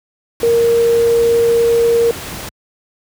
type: tone in noise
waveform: sine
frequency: 466.2 Hz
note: A#4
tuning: in tune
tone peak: -9 dBFS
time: 0.43-2.11 s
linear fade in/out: 2 ms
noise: pink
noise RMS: -27 dBFS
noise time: 0.4-2.49 s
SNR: +15 dB
effects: high-pass 60 Hz 12 dB/octave